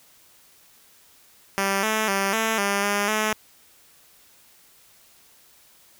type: tone with pitch steps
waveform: 5% pulse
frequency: 196.1 / 217.9 / 196.1 / 222.7 / 200 / 203.3 / 215.6 Hz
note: G3 / A3 / G3 / A3 / G3 / G#3 / A3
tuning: +1 / -17 / +1 / +21 / +35 / -37 / -35 cents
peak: -10 dBFS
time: 1.58-3.33 s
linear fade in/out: 0 ms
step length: 250 ms
effects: white hiss -55 dBFS RMS until 5.99 s